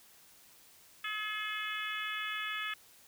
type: harmonic tone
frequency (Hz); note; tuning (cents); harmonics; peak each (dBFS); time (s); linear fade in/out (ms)
426.5; G#4; +46; 3 / 4 / 5 / 6 / 7 / 8; -41 / -40 / -42 / -42 / -45 / -44; 1.04-2.74; 5
effects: white hiss -60 dBFS RMS until 3.07 s